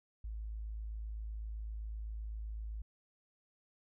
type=tone; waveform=sine; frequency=53.9 Hz; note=A1; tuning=35 cents flat; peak=-39 dBFS; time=0.24-2.82 s; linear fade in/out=5 ms; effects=none